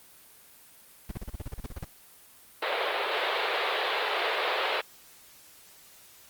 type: noise bursts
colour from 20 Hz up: brown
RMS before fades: -34 dBFS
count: 13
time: 1.09-1.847 s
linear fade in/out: 5 ms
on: 25 ms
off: 36 ms
type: band-pass noise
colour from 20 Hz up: pink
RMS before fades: -29 dBFS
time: 2.62-4.81 s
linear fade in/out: 5 ms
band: 410 to 4000 Hz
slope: 48 dB/octave
effects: white hiss -54 dBFS RMS until 6.29 s + Opus 32 kbps